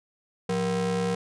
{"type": "ring-modulated tone", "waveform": "square", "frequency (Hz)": 145.1, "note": "D3", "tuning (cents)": -21, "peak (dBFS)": -22, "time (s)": [0.49, 1.15], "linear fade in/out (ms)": 5, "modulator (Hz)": 325, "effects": ["resampled to 22050 Hz"]}